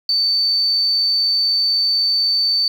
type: tone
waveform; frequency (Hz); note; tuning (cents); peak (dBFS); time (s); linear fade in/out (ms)
sine; 4548; C#8; +44; -14; 0.09-2.68; 2
effects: 7-bit